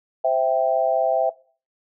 sine chord, C major, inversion none, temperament equal, 523.3 / 659.3 / 784 Hz, C5 / E5 / G5, 0 / 0 / 0 cents, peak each -24 / -18 / -23 dBFS, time 0.24-1.3 s, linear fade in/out 10 ms, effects noise-tail reverb RT60 0.4 s tail -20 dB re dry

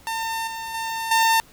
sawtooth tone with level steps, 903 Hz, A5, 45 cents sharp, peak -21 / -26 / -22 / -12 dBFS, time 0.07-1.4 s, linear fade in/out 0 ms, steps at 0.47 / 0.74 / 1.11 s, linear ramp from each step 5 ms, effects pink hiss -51 dBFS RMS until 1.52 s

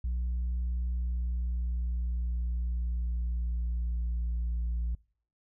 sine tone with pitch glide, 60.6 to 58.27 Hz, B1 to A#1, -32 to 0 cents, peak -26 dBFS, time 0.04-4.95 s, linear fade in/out 5 ms, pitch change -68 cents, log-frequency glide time 0.85-4.5 s, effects noise-tail reverb RT60 0.5 s tail -26 dB re dry + tanh soft clip ceiling -27 dBFS

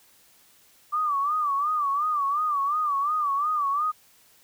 sine tone with vibrato, 1173 Hz, D6, 2 cents flat, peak -22 dBFS, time 0.92-3.92 s, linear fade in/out 20 ms, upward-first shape sine, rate 2.8 Hz, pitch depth 110 cents each way, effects white hiss -58 dBFS RMS until 4.43 s

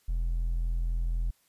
triangle tone with hard clipping, 42 Hz, E1, 33 cents sharp, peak -25 dBFS, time 0.08-1.31 s, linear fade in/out 10 ms, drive 1 dB, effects white hiss -68 dBFS RMS until 1.48 s + resampled to 32000 Hz

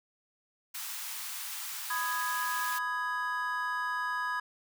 white high-pass noise, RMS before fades -39 dBFS, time 0.74-2.79 s, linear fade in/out 10 ms, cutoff 830 Hz, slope 48 dB/octave
triangle chord, G# minor, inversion first, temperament just, 996.7 / 1245.9 / 1661.2 Hz, B5 / D#6 / G#6, +16 / +2 / 0 cents, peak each -33 / -35 / -32 dBFS, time 1.9-4.4 s, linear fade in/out 5 ms
effects none

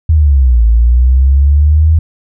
sine linear two-way sweep, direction down then up, 81 to 55 to 81 Hz, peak -4 dBFS, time 0.09-1.99 s, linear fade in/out 5 ms, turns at 0.65 s, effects none

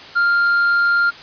triangle tone, 1398 Hz, F6, 1 cent sharp, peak -11 dBFS, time 0.15-1.11 s, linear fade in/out 20 ms, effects white hiss -37 dBFS RMS until 1.22 s + resampled to 11025 Hz

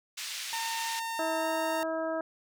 white band-pass noise, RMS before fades -38 dBFS, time 0.17-1 s, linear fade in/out 10 ms, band 2000 to 5700 Hz, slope 12 dB/octave
sawtooth tone with pitch glide, 911 to 921.1 Hz, A#5 to A#5, -40 to -21 cents, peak -29 dBFS, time 0.53-1.83 s, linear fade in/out 0 ms, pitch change +19 cents, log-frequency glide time 1.36-1.46 s
harmonic tone, 322.6 Hz, E4, 37 cents flat, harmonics 1 / 2 / 3 / 4 / 5, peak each -36 / -31 / -41 / -40 / -42 dBFS, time 1.19-2.21 s, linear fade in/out 2 ms
effects none

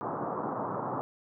white band-pass noise, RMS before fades -34 dBFS, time 0.01-1.01 s, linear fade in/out 0 ms, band 110 to 1200 Hz, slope 48 dB/octave, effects none

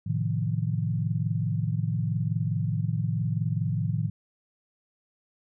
sine chord, F dominant seventh, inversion first, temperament equal, 110 / 130.81 / 155.56 / 174.61 Hz, A2 / C3 / Eb3 / F3, 0 / 0 / 0 / 0 cents, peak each -28 / -32 / -29 / -33 dBFS, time 0.06-4.1 s, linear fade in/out 10 ms, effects none

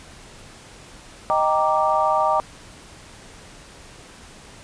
sine chord, Eb major seventh, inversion none, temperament equal, 622.3 / 784 / 932.3 / 1174.7 Hz, Eb5 / G5 / Bb5 / D6, 0 / 0 / 0 / 0 cents, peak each -22 dBFS, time 1.3-2.4 s, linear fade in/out 0 ms, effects pink hiss -44 dBFS RMS until 4.63 s + resampled to 22050 Hz

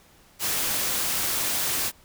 white noise, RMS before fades -26 dBFS, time 0.39-1.92 s, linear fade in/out 50 ms, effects pink hiss -56 dBFS RMS until 2.04 s

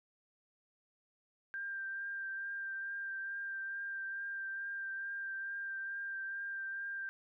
sine tone with vibrato, 1585 Hz, G6, 19 cents sharp, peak -38 dBFS, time 1.54-7.09 s, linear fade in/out 0 ms, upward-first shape triangle, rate 2.3 Hz, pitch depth 18 cents each way, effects none

